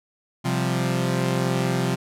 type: chord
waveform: sawtooth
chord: C suspended fourth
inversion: none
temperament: equal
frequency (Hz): 130.81 / 174.61 / 196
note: C3 / F3 / G3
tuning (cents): 0 / 0 / 0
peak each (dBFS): -20 / -21 / -26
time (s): 0.44-1.96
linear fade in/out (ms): 20
effects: low-pass 12000 Hz 12 dB/octave